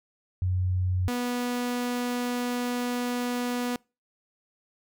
sine / sawtooth tone pair in turn, 91.7 / 244.8 Hz, F#2 / B3, -15 / -15 cents, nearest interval octave + perfect fourth, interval 1700 cents, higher second, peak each -23 dBFS, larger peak neither, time 0.42-1.08 / 1.08-3.76 s, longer second, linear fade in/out 0 ms, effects noise-tail reverb RT60 0.3 s tail -26 dB re dry

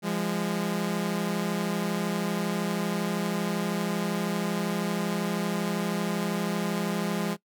sawtooth tone pair together, 172.6 / 205.3 Hz, F3 / G#3, -20 / -20 cents, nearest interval minor third, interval 300 cents, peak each -26 / -25 dBFS, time 0.02-7.37 s, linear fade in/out 50 ms, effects noise-tail reverb RT60 0.1 s tail -21 dB re dry

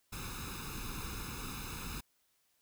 pink noise with comb filter, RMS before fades -42 dBFS, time 0.12-2.01 s, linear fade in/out 10 ms, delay 0.78 ms, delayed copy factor +0.85, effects white hiss -75 dBFS RMS until 2.61 s

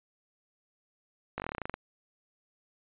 slowing click train, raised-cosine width 0.5 ms, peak -19 dBFS, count 13, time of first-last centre 1.38-1.741 s, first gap 19 ms, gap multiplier 1.08, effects resampled to 8000 Hz

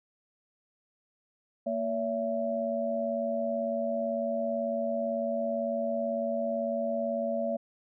sine tone cluster, 230.2 / 569 / 667 Hz, A#3 / C#5 / E5, -22 / +45 / +20 cents, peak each -34 / -31 / -32 dBFS, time 1.66-7.57 s, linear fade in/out 10 ms, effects none

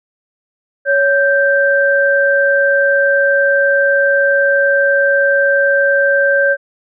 sine tone pair together, 558.9 / 1568 Hz, C#5 / G6, +14 / 0 cents, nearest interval octave + tritone, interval 1786 cents, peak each -12 dBFS, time 0.85-6.57 s, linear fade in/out 50 ms, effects none

